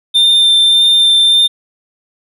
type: tone with vibrato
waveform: triangle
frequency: 3589 Hz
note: A7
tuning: 34 cents sharp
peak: -5 dBFS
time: 0.14-1.48 s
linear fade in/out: 20 ms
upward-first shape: sine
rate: 1.7 Hz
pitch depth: 10 cents each way
effects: none